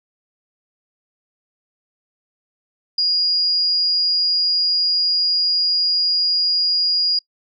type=tone; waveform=sine; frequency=4864 Hz; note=D#8; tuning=40 cents flat; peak=-15 dBFS; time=2.98-7.19 s; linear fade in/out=5 ms; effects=noise-tail reverb RT60 0.1 s tail -26 dB re dry